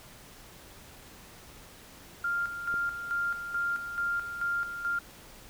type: tone with tremolo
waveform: sine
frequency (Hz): 1396.9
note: F6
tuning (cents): 0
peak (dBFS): -27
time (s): 2.24-4.99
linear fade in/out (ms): 5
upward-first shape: square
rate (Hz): 2.3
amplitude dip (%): 60
type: click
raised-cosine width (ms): 2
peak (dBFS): -29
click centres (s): 2.741
effects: pink hiss -51 dBFS RMS until 5.49 s